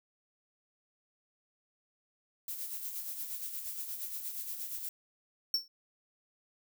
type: noise with tremolo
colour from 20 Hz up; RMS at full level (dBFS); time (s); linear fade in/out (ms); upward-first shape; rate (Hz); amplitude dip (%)
violet; -38; 2.48-4.89; 2; sine; 8.5; 50
type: tone with exponential decay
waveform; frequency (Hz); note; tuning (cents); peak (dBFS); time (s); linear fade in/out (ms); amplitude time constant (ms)
square; 5440; F8; -46; -24; 5.54-5.68; 2; 30
effects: none